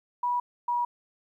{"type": "tone pair in turn", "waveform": "sine", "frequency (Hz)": [975, 963.8], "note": ["B5", "B5"], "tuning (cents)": [-23, -43], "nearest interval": "unison", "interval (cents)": 20, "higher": "first", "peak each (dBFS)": -24, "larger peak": "neither", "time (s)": [[0.23, 0.4], [0.68, 0.85]], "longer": "neither", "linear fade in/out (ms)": 5, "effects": ["11-bit"]}